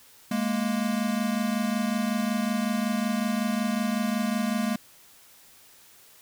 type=tone pair together; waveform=square; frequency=207.7 / 233.1 Hz; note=G#3 / A#3; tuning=0 / 0 cents; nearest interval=major second; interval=200 cents; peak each=-28 dBFS; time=0.31-4.76 s; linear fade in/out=5 ms; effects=white hiss -54 dBFS RMS until 6.21 s